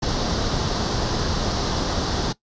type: noise with comb filter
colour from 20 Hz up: pink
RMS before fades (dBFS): -23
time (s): 0.02-2.33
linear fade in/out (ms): 10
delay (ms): 0.21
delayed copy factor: +0.65
effects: noise-tail reverb RT60 0.1 s tail -18 dB re dry + resampled to 16000 Hz